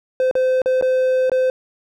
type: tone with dropouts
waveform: triangle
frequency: 515 Hz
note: C5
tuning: 28 cents flat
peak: -12 dBFS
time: 0.2-1.5 s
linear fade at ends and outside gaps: 1 ms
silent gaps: 0.312-0.353 / 0.618-0.659 / 0.812-0.824 / 1.297-1.317 s
effects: none